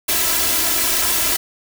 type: noise with comb filter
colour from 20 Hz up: white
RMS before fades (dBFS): -18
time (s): 0.08-1.37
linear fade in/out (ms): 10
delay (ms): 3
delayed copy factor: +0.8
effects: none